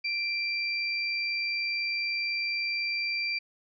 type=tone pair together; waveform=sine; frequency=2358 / 4716 Hz; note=D7 / D8; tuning=+6 / +6 cents; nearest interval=octave; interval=1200 cents; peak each=-29 / -33 dBFS; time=0.04-3.39 s; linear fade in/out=10 ms; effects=none